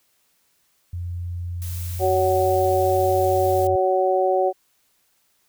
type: tone with pitch glide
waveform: sine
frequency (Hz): 87.6 to 90.53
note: F2 to F#2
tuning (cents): +6 to -37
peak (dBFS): -26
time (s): 0.93-3.76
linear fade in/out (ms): 5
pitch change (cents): +57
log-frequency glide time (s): 1.79-2.94
type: noise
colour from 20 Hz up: blue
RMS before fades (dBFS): -37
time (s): 1.62-3.67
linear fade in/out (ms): 0
type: harmonic tone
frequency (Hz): 186.9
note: F#3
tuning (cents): +18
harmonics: 2 / 3 / 4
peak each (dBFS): -21 / -21 / -21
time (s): 1.99-4.53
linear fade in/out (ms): 50
effects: white hiss -65 dBFS RMS until 5.48 s